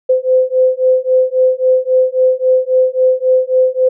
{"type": "beating tone pair", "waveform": "sine", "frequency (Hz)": [512, 515.7], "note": ["C5", "C5"], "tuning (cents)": [-38, -25], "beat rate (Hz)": 3.7, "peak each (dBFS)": -12, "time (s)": [0.09, 3.89], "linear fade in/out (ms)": 10, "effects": []}